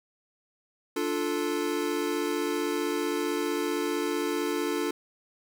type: chord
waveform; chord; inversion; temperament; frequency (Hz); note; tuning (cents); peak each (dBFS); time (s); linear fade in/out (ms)
square; D minor; none; equal; 293.7 / 349.2 / 440; D4 / F4 / A4; 0 / 0 / 0; -32; 0.96-4.91; 5
effects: none